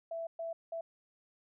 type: tone bursts at uneven times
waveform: sine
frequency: 663 Hz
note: E5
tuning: 10 cents sharp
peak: -36 dBFS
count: 3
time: 0.11-0.27 / 0.39-0.53 / 0.72-0.81 s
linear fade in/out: 5 ms
effects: none